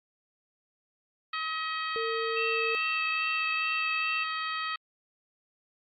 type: harmonic tone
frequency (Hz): 636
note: D#5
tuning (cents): +38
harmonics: 2 / 3 / 4 / 5 / 6 / 7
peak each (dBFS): -33 / -37 / -39 / -41 / -43 / -44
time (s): 1.33-4.76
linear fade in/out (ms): 5
type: tone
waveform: sine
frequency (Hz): 453.5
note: A#4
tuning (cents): -48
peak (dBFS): -31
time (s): 1.96-2.75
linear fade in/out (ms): 0
type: tone with vibrato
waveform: sine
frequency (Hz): 2637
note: E7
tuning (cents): 0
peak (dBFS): -29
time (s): 2.36-4.24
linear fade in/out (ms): 10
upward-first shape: sine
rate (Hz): 2.4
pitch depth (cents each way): 24
effects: Opus 48 kbps